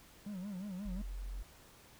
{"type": "tone with vibrato", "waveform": "triangle", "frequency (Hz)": 193.6, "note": "G3", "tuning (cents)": -21, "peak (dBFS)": -38, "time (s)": [0.26, 1.02], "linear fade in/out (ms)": 5, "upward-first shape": "sine", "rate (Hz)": 5.6, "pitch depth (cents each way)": 140}
{"type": "tone", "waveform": "sine", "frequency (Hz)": 45.04, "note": "F#1", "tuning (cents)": -46, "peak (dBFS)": -39, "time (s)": [0.85, 1.43], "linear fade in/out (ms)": 10}
{"effects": ["pink hiss -60 dBFS RMS until 1.99 s"]}